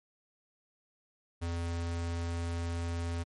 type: tone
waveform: square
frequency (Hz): 84.9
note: F2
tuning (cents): -48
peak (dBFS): -33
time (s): 1.41-3.24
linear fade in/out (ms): 20
effects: MP3 48 kbps